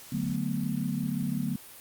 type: chord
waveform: sine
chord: B minor seventh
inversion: first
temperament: equal with one note detuned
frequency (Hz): 146.83 / 185 / 220 / 245.7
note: D3 / F#3 / A3 / B3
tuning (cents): 0 / 0 / 0 / -9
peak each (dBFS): -33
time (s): 0.12-1.56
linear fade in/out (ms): 5
effects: white hiss -48 dBFS RMS until 1.8 s + Opus 48 kbps